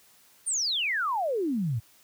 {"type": "exponential sweep", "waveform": "sine", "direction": "down", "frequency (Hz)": [9397, 103], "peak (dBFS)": -25, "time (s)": [0.46, 1.8], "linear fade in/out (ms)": 20, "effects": ["white hiss -59 dBFS RMS until 2.03 s", "high-pass 60 Hz 12 dB/octave"]}